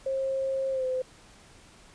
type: tone with pitch glide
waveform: sine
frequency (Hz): 535 to 513.8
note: C5 to C5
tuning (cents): +38 to -32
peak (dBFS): -26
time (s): 0.06-1.02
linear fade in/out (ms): 5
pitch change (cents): -70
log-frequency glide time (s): 0.71-0.85
effects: pink hiss -54 dBFS RMS until 1.94 s + resampled to 22050 Hz